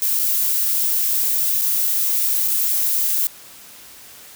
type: noise with dropouts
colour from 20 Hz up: violet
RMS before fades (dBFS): -19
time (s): 0.02-3.27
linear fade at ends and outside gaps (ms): 0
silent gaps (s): 0.19-0.195 / 1.613-1.618 / 2.477-2.482
effects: white hiss -42 dBFS RMS until 4.35 s